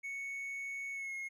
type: tone with pitch glide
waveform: triangle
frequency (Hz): 2217 to 2159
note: C#7 to C#7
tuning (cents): 0 to -46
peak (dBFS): -37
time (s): 0.03-1.29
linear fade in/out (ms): 20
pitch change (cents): -46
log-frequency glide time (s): 0.92-1.14
effects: none